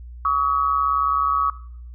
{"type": "tone pair together", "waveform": "sine", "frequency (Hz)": [1134, 1272.9], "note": ["C#6", "D#6"], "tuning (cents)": [39, 39], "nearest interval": "major second", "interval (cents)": 200, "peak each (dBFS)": [-19, -20], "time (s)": [0.25, 1.5], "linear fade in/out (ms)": 2, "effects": ["noise-tail reverb RT60 0.6 s tail -18 dB re dry", "added 60 Hz sine -35 dBFS peak until 1.94 s"]}